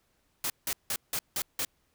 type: noise bursts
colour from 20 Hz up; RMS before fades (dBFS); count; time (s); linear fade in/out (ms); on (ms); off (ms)
white; -31; 6; 0.44-1.65; 2; 60; 170
effects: pink hiss -72 dBFS RMS until 1.94 s